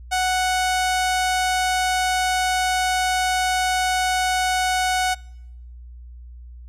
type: tone with low-pass filter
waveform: sawtooth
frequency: 740 Hz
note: F#5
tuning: in tune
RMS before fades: -21 dBFS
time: 0.11-5.15 s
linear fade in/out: 20 ms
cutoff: 9600 Hz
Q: 1.2
effects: noise-tail reverb RT60 0.9 s tail -26 dB re dry + added 60 Hz sine -37 dBFS peak until 6.68 s